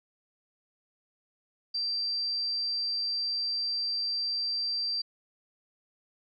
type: tone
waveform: sine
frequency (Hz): 4699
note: D8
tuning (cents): 0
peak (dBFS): -28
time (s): 1.74-5.02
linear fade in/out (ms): 10
effects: none